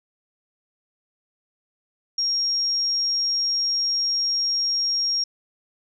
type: tone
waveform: sine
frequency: 5580 Hz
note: F8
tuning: 2 cents flat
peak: -20 dBFS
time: 2.18-5.24 s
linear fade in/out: 5 ms
effects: none